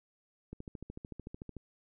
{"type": "click train", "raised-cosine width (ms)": 3, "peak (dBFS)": -30, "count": 15, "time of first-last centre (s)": [0.53, 1.567], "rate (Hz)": 13.5, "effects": []}